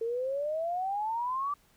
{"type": "exponential sweep", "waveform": "sine", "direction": "up", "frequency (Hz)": [447.3, 1174.7], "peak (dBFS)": -29, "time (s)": [0.01, 1.54], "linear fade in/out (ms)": 5, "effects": ["pink hiss -65 dBFS RMS until 1.76 s"]}